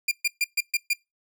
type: tone bursts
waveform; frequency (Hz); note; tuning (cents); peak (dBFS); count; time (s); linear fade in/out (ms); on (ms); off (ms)
sawtooth; 2397; D7; +35; -17; 6; 0.08-0.934; 5; 34; 130
effects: noise-tail reverb RT60 0.2 s tail -23 dB re dry